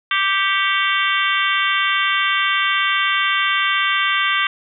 harmonic tone with a mistuned harmonic, 392 Hz, G4, in tune, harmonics 3 / 4 / 5 / 6 / 7 / 8 / 9, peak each -21 / -22 / -23 / -24 / -24 / -25 / -26 dBFS, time 0.11-4.47 s, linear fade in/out 2 ms, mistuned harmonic 6, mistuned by -79 cents, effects none

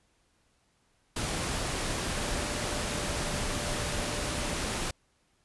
sine tone in noise, 590 Hz, D5, 8 cents sharp, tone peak -42 dBFS, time 2.17-4.54 s, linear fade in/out 5 ms, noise pink, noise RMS -32 dBFS, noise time 1.16-4.91 s, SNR -13 dB, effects pink hiss -70 dBFS RMS until 5.44 s + resampled to 24000 Hz

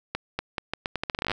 accelerating click train, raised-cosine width 0.3 ms, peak -11 dBFS, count 17, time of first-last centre 0.15-1.316 s, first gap 240 ms, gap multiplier 0.8, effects none

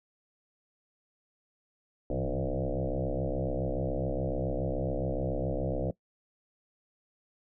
sine tone with frequency modulation, 232.4 Hz, A#3, 5 cents flat, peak -28 dBFS, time 2.1-5.91 s, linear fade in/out 2 ms, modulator 67.1 Hz, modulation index 5.8, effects noise-tail reverb RT60 0.1 s tail -20 dB re dry

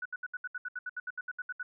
sine tone bursts, 1480 Hz, F#6, in tune, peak -34 dBFS, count 16, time 0.02-1.63 s, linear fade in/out 5 ms, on 35 ms, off 70 ms, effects none

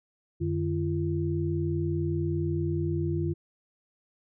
sine tone cluster, 91.3 / 151.4 / 340.6 Hz, F#2 / D#3 / F4, -23 / -47 / -43 cents, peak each -30 dBFS, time 0.4-3.34 s, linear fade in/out 20 ms, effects none

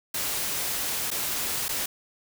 white noise with dropouts, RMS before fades -29 dBFS, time 0.14-1.86 s, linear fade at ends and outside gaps 5 ms, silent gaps 1.105-1.113 / 1.683-1.69 s, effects none

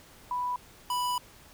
sine / square tone pair in turn, 987.8 / 987.8 Hz, B5 / B5, 0 / 0 cents, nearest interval unison, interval 0 cents, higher neither, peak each -28 dBFS, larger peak neither, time 0.31-0.56 / 0.9-1.18 s, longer second, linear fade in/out 2 ms, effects pink hiss -54 dBFS RMS until 1.53 s

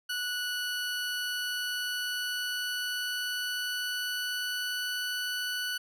20% pulse tone with pitch glide, 1475 to 1484.4 Hz, F#6 to F#6, -6 to +5 cents, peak -26 dBFS, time 0.09-5.78 s, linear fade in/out 10 ms, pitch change +11 cents, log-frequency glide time 0.96-4.99 s, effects none

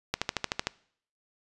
click train, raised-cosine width 0.2 ms, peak -9 dBFS, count 8, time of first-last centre 0.14-0.67 s, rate 13.2 Hz, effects noise-tail reverb RT60 0.6 s tail -22 dB re dry + resampled to 24000 Hz

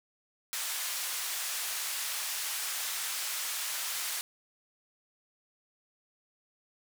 white band-pass noise, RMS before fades -35 dBFS, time 0.53-4.21 s, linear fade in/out 0 ms, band 980 to 13000 Hz, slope 12 dB/octave, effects none

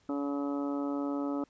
harmonic tone, 142.1 Hz, C#3, 43 cents sharp, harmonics 2 / 3 / 4 / 5 / 6 / 7 / 8 / 9, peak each -31 / -42 / -40 / -46 / -46 / -49 / -52 / -44 dBFS, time 0.09-1.44 s, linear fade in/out 2 ms, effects pink hiss -68 dBFS RMS until 1.49 s + resampled to 16000 Hz

